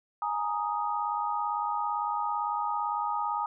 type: chord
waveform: sine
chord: Ab suspended second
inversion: none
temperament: equal with one note detuned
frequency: 834.5 / 932.3 / 1244.5 Hz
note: Ab5 / Bb5 / Eb6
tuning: +8 / 0 / 0 cents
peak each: -32 dBFS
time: 0.22-3.46 s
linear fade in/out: 2 ms
effects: none